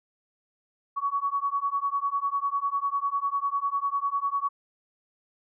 sine beating tone pair, 1118 / 1128 Hz, C#6 / C#6, +14 / +30 cents, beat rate 10 Hz, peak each -28 dBFS, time 0.96-4.49 s, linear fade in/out 20 ms, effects none

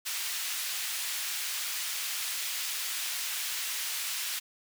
pink high-pass noise, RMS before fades -34 dBFS, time 0.05-4.4 s, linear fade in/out 20 ms, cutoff 2300 Hz, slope 12 dB/octave, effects none

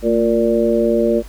harmonic tone with a mistuned harmonic, 116.54 Hz, A#2, in tune, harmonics 2 / 3 / 4 / 5, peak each -18 / -18 / -18 / -18 dBFS, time 0.02-1.23 s, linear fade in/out 50 ms, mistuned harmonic 2, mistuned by -52 cents, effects added 50 Hz sine -33 dBFS peak until 1.28 s + pink hiss -44 dBFS RMS until 1.28 s

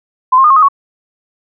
sine tone with pitch steps, 1022 / 1067 / 1219 / 1081 / 1250 / 1110 Hz, C6 / C6 / D#6 / C#6 / D#6 / C#6, -41 / +34 / -36 / -44 / +8 / +2 cents, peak -4 dBFS, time 0.32-0.686 s, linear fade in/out 10 ms, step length 61 ms, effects none

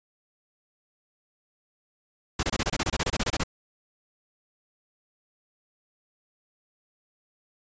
pink noise bursts, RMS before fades -26 dBFS, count 16, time 2.39-3.436 s, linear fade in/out 5 ms, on 41 ms, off 26 ms, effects resampled to 16000 Hz

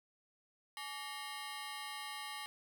15% pulse ring-modulated tone, 1000 Hz, B5, 21 cents sharp, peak -33 dBFS, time 0.77-2.46 s, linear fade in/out 0 ms, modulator 154 Hz, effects none

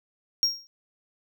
triangle tone with exponential decay, 5580 Hz, F8, 2 cents flat, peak -15 dBFS, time 0.43-0.67 s, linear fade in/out 0 ms, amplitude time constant 52 ms, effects none

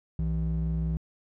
triangle ring-modulated tone, 112.2 Hz, A2, 34 cents sharp, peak -20 dBFS, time 0.19-0.97 s, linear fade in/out 0 ms, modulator 49.8 Hz, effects tanh soft clip ceiling -17 dBFS

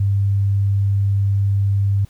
sine tone, 99.4 Hz, G2, 25 cents sharp, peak -14 dBFS, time 0-2.05 s, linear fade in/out 5 ms, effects pink hiss -55 dBFS RMS until 2.09 s

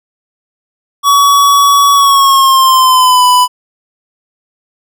square tone with pitch glide, 1130 to 995.2 Hz, C#6 to B5, +33 to +13 cents, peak -5 dBFS, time 1.03-3.48 s, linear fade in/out 50 ms, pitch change -220 cents, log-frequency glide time 1.94-3.24 s, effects none

